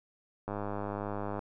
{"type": "click train", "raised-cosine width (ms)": 1, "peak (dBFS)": -22, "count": 94, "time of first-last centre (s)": [0.48, 1.392], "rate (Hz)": 102, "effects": []}